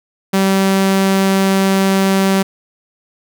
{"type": "tone", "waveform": "sawtooth", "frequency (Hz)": 193.2, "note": "G3", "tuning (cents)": -25, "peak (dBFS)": -7, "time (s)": [0.33, 2.43], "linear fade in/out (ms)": 10, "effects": []}